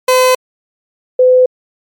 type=tone pair in turn; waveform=30% pulse / sine; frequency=510 / 507.2 Hz; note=C5 / B4; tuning=-44 / +46 cents; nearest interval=unison; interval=10 cents; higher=first; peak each=-4 dBFS; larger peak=neither; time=0.08-0.35 / 1.19-1.46 s; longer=neither; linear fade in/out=5 ms; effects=MP3 96 kbps